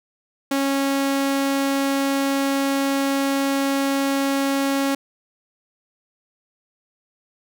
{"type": "tone", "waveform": "sawtooth", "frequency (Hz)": 275.1, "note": "C#4", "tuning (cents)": -13, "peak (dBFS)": -15, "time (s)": [0.51, 4.95], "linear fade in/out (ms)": 5, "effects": []}